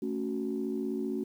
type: chord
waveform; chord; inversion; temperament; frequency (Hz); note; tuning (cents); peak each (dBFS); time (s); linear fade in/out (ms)
sine; F# minor; first; just; 222 / 277.5 / 370; A3 / C#4 / F#4; +16 / +2 / 0; -34; 0.02-1.24; 5
effects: tanh soft clip ceiling -22 dBFS + 10-bit